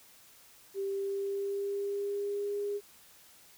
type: tone with pitch glide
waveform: sine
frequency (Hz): 392.5 to 408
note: G4 to G#4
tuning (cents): +2 to -31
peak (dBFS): -31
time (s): 0.74-2.81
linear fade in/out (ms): 50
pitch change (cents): +67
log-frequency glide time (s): 0.84-2.57
effects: white hiss -58 dBFS RMS until 3.57 s